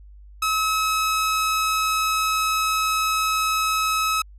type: tone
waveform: sawtooth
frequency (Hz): 1286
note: E6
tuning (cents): -43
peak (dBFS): -16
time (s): 0.42-4.22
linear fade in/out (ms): 5
effects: added 50 Hz sine -42 dBFS peak until 4.38 s + resampled to 32000 Hz